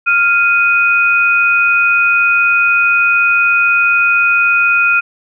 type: tone pair together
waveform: sine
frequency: 1396.9 / 2492 Hz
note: F6 / D#7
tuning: 0 / +2 cents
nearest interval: minor seventh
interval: 1002 cents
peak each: -11 dBFS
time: 0.06-5.01 s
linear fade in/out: 20 ms
effects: none